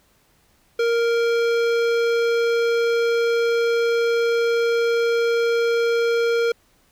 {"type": "tone with hard clipping", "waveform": "sine", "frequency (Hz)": 466.2, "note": "A#4", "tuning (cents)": 0, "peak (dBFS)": -19, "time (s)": [0.79, 6.52], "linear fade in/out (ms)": 5, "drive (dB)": 16, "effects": ["pink hiss -60 dBFS RMS until 6.91 s"]}